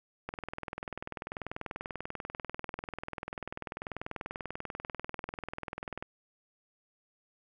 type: click train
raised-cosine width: 0.5 ms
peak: -22 dBFS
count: 118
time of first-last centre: 0.29-6.025 s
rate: 20.4 Hz
effects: none